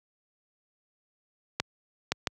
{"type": "clicks", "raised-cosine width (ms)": 0.2, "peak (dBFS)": -8, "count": 3, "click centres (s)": [1.6, 2.12, 2.272], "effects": ["high-pass 80 Hz 12 dB/octave"]}